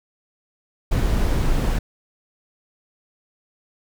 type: noise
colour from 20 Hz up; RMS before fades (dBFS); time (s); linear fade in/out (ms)
brown; -19; 0.91-1.79; 10
effects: none